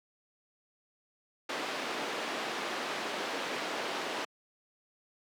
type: band-pass noise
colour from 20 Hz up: pink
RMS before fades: -36 dBFS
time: 1.49-4.25 s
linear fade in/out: 5 ms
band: 320 to 3900 Hz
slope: 12 dB/octave
effects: high-pass 200 Hz 12 dB/octave